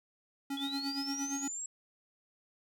square tone with tremolo, 277.2 Hz, C#4, in tune, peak -34 dBFS, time 0.5-1.48 s, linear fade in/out 5 ms, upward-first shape sine, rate 8.6 Hz, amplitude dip 70%
sine linear sweep, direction up, 3342 to 7700 Hz, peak -37 dBFS, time 0.57-1.66 s, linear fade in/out 2 ms
effects none

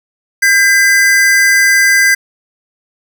square tone pair together, 1600 / 2014 Hz, G6 / B6, +35 / +33 cents, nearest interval major third, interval 398 cents, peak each -10 dBFS, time 0.42-2.15 s, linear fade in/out 10 ms, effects none

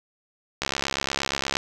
click train, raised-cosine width 0.2 ms, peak -7 dBFS, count 66, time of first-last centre 0.62-1.569 s, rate 68.5 Hz, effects none

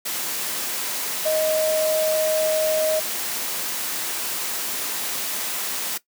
sine tone in noise, 626 Hz, D#5, 10 cents sharp, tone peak -19 dBFS, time 1.25-3 s, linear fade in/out 10 ms, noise white, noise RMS -27 dBFS, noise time 0.05-5.98 s, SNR +5 dB, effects noise-tail reverb RT60 0.1 s tail -17 dB re dry + high-pass 200 Hz 12 dB/octave

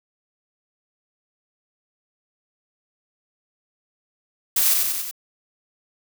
blue noise with echo, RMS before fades -19 dBFS, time 4.56-4.74 s, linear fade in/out 5 ms, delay 93 ms, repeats 4, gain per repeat -3 dB, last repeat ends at 5.112 s, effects none

